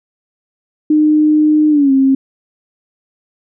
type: tone with pitch glide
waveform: sine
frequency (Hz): 304.8 to 268.4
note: D#4 to C4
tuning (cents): -36 to +44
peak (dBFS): -7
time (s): 0.9-2.15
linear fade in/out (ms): 5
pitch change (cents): -220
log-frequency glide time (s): 1.7-1.92
effects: none